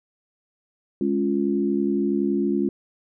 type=chord; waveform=sine; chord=Db major; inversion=second; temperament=equal; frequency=207.7 / 277.2 / 349.2 Hz; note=Ab3 / Db4 / F4; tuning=0 / 0 / 0 cents; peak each=-24 dBFS; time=1.01-2.69 s; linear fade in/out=2 ms; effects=none